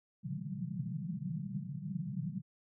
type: band-pass noise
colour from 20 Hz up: white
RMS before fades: -39 dBFS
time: 0.23-2.42 s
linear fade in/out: 50 ms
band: 120 to 200 Hz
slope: 96 dB/octave
effects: none